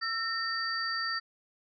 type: tone cluster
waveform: sine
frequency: 1339 / 1830 / 4642 Hz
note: E6 / A#6 / D8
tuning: +27 / -32 / -21 cents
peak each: -35 / -34 / -34 dBFS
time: 0.01-1.2 s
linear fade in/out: 20 ms
effects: none